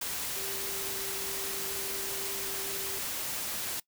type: tone in noise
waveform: sine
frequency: 391.2 Hz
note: G4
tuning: 4 cents flat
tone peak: -43 dBFS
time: 0.36-2.99 s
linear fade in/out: 5 ms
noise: white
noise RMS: -35 dBFS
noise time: 0.01-3.8 s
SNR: -11 dB
effects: noise-tail reverb RT60 0.1 s tail -21 dB re dry